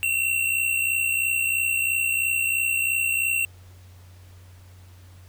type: tone pair together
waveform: square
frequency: 2674 / 2737 Hz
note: E7 / F7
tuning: +24 / -36 cents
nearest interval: unison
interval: 40 cents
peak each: -28 / -23 dBFS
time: 0.03-3.45 s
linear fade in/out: 0 ms
effects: added 91 Hz sine -45 dBFS peak until 5.28 s + pink hiss -56 dBFS RMS until 5.28 s